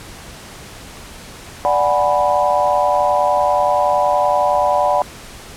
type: chord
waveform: sine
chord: G# half-diminished seventh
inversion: second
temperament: equal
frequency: 587.3 / 740 / 830.6 / 987.8 Hz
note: D5 / F#5 / G#5 / B5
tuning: 0 / 0 / 0 / 0 cents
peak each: -17 / -17 / -21 / -18 dBFS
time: 1.65-5.02 s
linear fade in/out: 0 ms
effects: pink hiss -36 dBFS RMS until 5.56 s + low-pass 11000 Hz 12 dB/octave